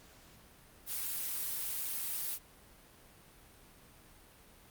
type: noise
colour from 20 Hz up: blue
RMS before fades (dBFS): -37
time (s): 0.86-2.39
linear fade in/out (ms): 50
effects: pink hiss -59 dBFS RMS until 4.7 s + Opus 48 kbps